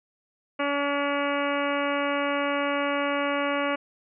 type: harmonic tone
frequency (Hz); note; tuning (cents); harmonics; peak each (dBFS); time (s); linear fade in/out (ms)
284.5; C#4; +45; 1 / 2 / 3 / 4 / 5 / 6 / 7 / 8 / 9 / 10; -30 / -28 / -35 / -31 / -34 / -38 / -37 / -35 / -41 / -38; 0.59-3.76; 10
effects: none